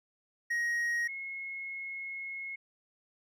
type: tone pair in turn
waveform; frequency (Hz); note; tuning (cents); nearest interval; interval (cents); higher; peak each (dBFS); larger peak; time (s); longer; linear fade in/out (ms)
triangle / sine; 1884 / 2170; A#6 / C#7; +18 / -37; major second; 245; second; -27 / -37; first; 0.5-1.08 / 1.08-2.56; second; 10
effects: none